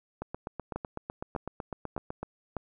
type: two click trains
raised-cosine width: 1 ms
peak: -19 / -21 dBFS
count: 4 / 17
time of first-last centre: 0.76-2.567 / 0.22-2.23 s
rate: 1.66 / 7.96 Hz
effects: none